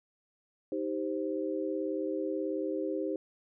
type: chord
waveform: sine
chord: C minor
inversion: first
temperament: just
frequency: 314 / 392.4 / 523.3 Hz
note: Eb4 / G4 / C5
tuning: +16 / +2 / 0 cents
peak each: -34 / -35 / -36 dBFS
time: 0.72-3.16 s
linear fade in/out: 2 ms
effects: none